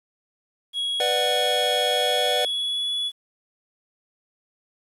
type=tone with pitch glide; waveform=triangle; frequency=3322 to 3404 Hz; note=G#7 to G#7; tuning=0 to +42 cents; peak=-22 dBFS; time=0.73-3.12 s; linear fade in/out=50 ms; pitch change=+42 cents; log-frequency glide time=1.91-2.91 s
type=chord; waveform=square; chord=B minor; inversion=none; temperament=just; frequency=493.9 / 592.7 / 740.8 Hz; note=B4 / D5 / F#5; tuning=0 / +16 / +2 cents; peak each=-27 dBFS; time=1-2.45 s; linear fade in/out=2 ms
effects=resampled to 32000 Hz + 9-bit